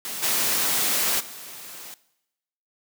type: noise with level steps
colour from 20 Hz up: white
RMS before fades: -32 / -23 / -40 dBFS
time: 0.05-1.94 s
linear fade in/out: 0 ms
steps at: 0.22 / 1.19 s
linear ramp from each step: 20 ms
effects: noise-tail reverb RT60 0.9 s tail -19 dB re dry + high-pass 150 Hz 12 dB/octave